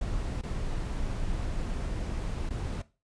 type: noise with dropouts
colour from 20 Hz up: brown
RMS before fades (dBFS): -32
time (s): 0.01-2.82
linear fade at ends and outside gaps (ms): 5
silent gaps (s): 0.414-0.433 / 2.492-2.505
effects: noise-tail reverb RT60 0.3 s tail -17 dB re dry + resampled to 22050 Hz